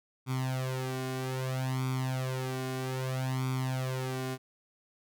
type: tone with flanger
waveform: sawtooth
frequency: 130 Hz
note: C3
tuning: 11 cents flat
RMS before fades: -33 dBFS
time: 0.26-4.38 s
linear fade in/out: 50 ms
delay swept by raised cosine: 0.86 to 2.76 ms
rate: 0.62 Hz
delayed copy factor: +0.85
effects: none

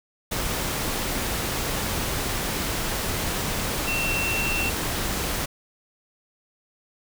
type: tone in noise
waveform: sine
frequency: 2700 Hz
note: E7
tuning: 41 cents sharp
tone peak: -25 dBFS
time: 3.87-4.7 s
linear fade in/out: 10 ms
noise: pink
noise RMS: -27 dBFS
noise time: 0.31-5.46 s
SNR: -1 dB
effects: none

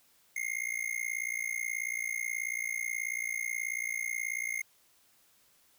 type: tone with amplitude modulation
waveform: square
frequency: 2128 Hz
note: C7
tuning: 29 cents sharp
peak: -29 dBFS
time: 0.36-4.62 s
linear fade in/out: 5 ms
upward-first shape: sine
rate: 58.4 Hz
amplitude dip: 100%
effects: white hiss -66 dBFS RMS until 5.78 s

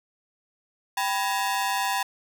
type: ring-modulated tone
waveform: sawtooth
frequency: 887 Hz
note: A5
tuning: 14 cents sharp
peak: -17 dBFS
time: 0.97-2.03 s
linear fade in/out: 5 ms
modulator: 102 Hz
effects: none

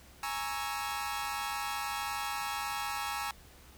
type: chord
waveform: sawtooth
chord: A# half-diminished seventh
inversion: third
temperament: equal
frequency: 830.6 / 932.3 / 1108.7 / 1318.5 Hz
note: G#5 / A#5 / C#6 / E6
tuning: 0 / 0 / 0 / 0 cents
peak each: -34 / -37 / -37 / -36 dBFS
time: 0.23-3.31 s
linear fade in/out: 2 ms
effects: added 67 Hz sine -57 dBFS peak until 3.77 s + pink hiss -57 dBFS RMS until 3.77 s

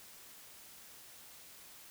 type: silence
effects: white hiss -55 dBFS RMS until 1.9 s

